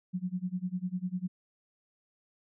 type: tone with tremolo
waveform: sine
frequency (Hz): 182.2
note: F#3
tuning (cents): -26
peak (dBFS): -28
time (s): 0.13-1.28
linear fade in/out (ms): 20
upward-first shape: sine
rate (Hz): 10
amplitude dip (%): 95
effects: none